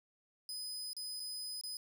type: tone with dropouts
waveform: sawtooth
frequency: 5010 Hz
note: D#8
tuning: 11 cents sharp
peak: -38 dBFS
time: 0.49-1.77 s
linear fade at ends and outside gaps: 1 ms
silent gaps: 0.932-0.966 / 1.197-1.201 / 1.612-1.636 s
effects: none